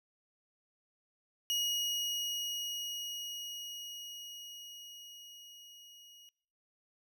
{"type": "tone with level ramp", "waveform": "30% pulse", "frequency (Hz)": 2890, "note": "F#7", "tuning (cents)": -41, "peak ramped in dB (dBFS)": [-27, -52], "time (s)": [1.5, 6.29], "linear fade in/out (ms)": 0, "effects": ["noise-tail reverb RT60 0.6 s tail -24 dB re dry"]}